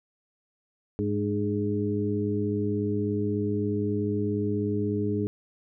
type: harmonic tone with a mistuned harmonic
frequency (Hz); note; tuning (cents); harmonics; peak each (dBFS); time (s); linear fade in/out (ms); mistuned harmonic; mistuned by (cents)
103.83; G#2; 0; 1 / 2 / 3 / 4; -30 / -30 / -30 / -30; 0.99-5.27; 0; 3; -40
effects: none